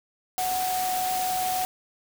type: tone in noise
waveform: sine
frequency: 740 Hz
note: F#5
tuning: in tune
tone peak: -25 dBFS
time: 0.38-1.65 s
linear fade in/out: 0 ms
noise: white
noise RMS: -32 dBFS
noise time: 0.38-1.65 s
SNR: +4 dB
effects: none